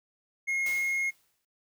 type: tone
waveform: triangle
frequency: 2153 Hz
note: C7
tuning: 49 cents sharp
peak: -25 dBFS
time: 0.47-1.11 s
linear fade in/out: 20 ms
type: noise with exponential decay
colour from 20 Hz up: white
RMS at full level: -40 dBFS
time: 0.66-1.45 s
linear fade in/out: 2 ms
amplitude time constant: 170 ms
effects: noise-tail reverb RT60 0.1 s tail -20 dB re dry